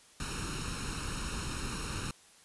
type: noise with comb filter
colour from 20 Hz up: pink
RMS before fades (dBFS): -37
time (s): 0.2-2.11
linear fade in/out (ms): 2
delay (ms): 0.74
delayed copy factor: +0.75
effects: white hiss -59 dBFS RMS until 2.44 s + resampled to 24000 Hz